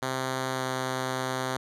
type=tone with pitch glide; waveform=5% pulse; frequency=130.81 to 129.91 Hz; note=C3 to C3; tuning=0 to -12 cents; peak=-17 dBFS; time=0.02-1.57 s; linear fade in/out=5 ms; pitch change=-12 cents; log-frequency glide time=0.54-0.62 s; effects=low-pass 11000 Hz 12 dB/octave